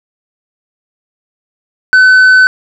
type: tone with tanh clipping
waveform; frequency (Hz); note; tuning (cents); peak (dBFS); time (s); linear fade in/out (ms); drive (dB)
sine; 1513; F#6; +38; -3; 1.93-2.47; 0; 4
effects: none